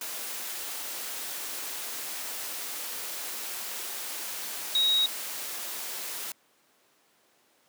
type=tone in noise; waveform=sine; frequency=3800 Hz; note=A#7; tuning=33 cents sharp; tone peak=-21 dBFS; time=4.75-5.06 s; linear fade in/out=2 ms; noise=white; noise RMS=-36 dBFS; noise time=0.01-6.32 s; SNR=+12 dB; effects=pink hiss -65 dBFS RMS until 7.68 s + high-pass 300 Hz 12 dB/octave